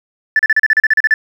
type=tone bursts; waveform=sine; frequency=1753 Hz; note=A6; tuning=7 cents flat; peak=-6 dBFS; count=12; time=0.36-1.14 s; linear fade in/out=2 ms; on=32 ms; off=36 ms; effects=tanh soft clip ceiling -3 dBFS + 7-bit